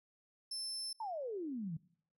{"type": "tone", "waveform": "35% pulse", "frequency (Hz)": 5290, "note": "E8", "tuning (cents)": 5, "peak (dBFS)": -37, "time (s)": [0.51, 0.93], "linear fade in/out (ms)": 5}
{"type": "exponential sweep", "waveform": "sine", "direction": "down", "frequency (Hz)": [932.3, 149.8], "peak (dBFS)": -38, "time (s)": [1, 1.77], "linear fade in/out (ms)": 5}
{"effects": ["noise-tail reverb RT60 0.6 s tail -21 dB re dry"]}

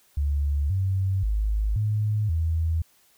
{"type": "tone with pitch steps", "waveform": "sine", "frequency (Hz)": [71.7, 95.7, 52.6, 106.3, 81.3], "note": ["D2", "G2", "G#1", "G#2", "E2"], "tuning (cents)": [-41, -41, 23, 41, -23], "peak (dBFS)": -21, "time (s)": [0.17, 2.82], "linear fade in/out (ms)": 5, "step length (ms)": 530, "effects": ["white hiss -61 dBFS RMS until 3.17 s"]}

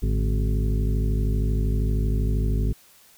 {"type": "harmonic tone with a mistuned harmonic", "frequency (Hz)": 52.8, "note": "G#1", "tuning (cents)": 29, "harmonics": [1, 2, 3, 4, 5, 7, 8], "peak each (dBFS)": [-21, -27, -31, -33, -35, -38, -39], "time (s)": [0.02, 2.73], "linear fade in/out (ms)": 10, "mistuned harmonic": 3, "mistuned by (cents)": -120, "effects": ["white hiss -54 dBFS RMS until 3.17 s"]}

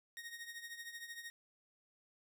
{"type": "tone with tremolo", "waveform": "sawtooth", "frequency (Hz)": 1864.7, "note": "A#6", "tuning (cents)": 0, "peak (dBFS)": -40, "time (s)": [0.17, 1.3], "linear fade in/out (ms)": 0, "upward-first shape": "triangle", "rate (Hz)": 13, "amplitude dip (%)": 75, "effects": []}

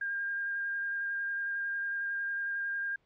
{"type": "tone with vibrato", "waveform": "sine", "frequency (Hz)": 1607, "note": "G6", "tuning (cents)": 43, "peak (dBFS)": -31, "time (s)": [0.01, 2.96], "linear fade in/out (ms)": 5, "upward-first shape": "square", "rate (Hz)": 11, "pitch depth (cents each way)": 9, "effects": ["pink hiss -72 dBFS RMS until 3.05 s", "low-pass 3000 Hz 12 dB/octave"]}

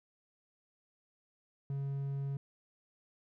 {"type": "tone", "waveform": "triangle", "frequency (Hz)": 138.59, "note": "C#3", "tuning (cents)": 0, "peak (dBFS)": -32, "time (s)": [1.7, 2.37], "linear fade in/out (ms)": 2, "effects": []}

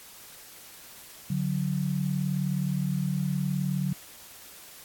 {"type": "tone pair together", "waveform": "sine", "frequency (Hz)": [144.7, 184], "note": ["D3", "F#3"], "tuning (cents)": [-25, -9], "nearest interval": "major third", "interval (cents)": 416, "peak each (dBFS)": -28, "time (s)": [1.3, 3.93], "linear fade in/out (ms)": 5, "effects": ["white hiss -48 dBFS RMS until 4.84 s", "AAC 64 kbps"]}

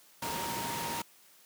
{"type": "tone in noise", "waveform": "sine", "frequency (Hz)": 932.3, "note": "A#5", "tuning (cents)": 0, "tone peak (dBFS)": -37, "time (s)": [0.22, 1.02], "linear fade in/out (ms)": 5, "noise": "pink", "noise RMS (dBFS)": -36, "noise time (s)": [0.22, 1.02], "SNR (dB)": -4, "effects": ["white hiss -60 dBFS RMS until 1.45 s", "high-pass 150 Hz 12 dB/octave"]}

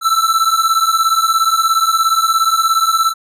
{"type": "beating tone pair", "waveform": "square", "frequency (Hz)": [1320, 1337], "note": ["E6", "E6"], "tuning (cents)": [2, 24], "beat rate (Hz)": 17, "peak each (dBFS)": -15, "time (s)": [0.01, 3.14], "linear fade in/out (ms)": 50, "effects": ["resampled to 32000 Hz"]}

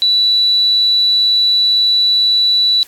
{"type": "tone", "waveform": "sine", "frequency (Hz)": 3951, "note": "B7", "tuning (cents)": 0, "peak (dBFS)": -9, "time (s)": [0.02, 2.83], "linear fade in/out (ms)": 0, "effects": ["white hiss -42 dBFS RMS until 2.87 s", "AAC 64 kbps"]}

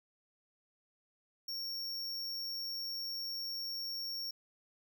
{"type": "tone", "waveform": "square", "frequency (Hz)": 5510, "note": "F8", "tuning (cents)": -24, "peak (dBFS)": -38, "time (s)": [1.48, 4.31], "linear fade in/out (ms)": 5, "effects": []}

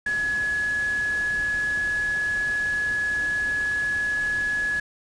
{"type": "tone in noise", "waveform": "sine", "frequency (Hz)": 1692, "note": "G#6", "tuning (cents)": 32, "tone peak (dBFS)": -22, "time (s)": [0.06, 4.8], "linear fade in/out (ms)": 5, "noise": "pink", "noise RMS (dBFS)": -39, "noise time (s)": [0.06, 4.8], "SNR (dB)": 14, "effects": ["resampled to 22050 Hz"]}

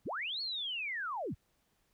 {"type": "linear two-way sweep", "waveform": "sine", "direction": "up then down", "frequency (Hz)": [43.65, 4435, 43.65], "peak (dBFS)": -35, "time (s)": [0.05, 1.35], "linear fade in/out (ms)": 20, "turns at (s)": 0.41, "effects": ["pink hiss -75 dBFS RMS until 1.93 s"]}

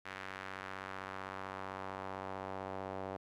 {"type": "tone with band-pass filter sweep", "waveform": "sawtooth", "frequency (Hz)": 95.6, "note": "G2", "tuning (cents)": -43, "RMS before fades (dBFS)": -44, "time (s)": [0.05, 3.17], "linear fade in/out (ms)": 10, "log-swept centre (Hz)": [1800, 670], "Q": 1.4, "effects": []}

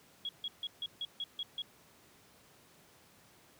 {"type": "tone bursts", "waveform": "sine", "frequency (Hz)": 3322, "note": "G#7", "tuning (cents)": 0, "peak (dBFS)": -35, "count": 8, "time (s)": [0.25, 1.62], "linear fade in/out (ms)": 2, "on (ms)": 40, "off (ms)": 150, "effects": ["pink hiss -62 dBFS RMS until 3.59 s", "high-pass 100 Hz 12 dB/octave"]}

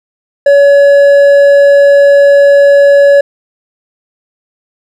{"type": "tone with hard clipping", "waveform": "sine", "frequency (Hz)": 565, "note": "C#5", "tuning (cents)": 33, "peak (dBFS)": -3, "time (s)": [0.46, 3.21], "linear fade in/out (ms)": 5, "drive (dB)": 5, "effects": []}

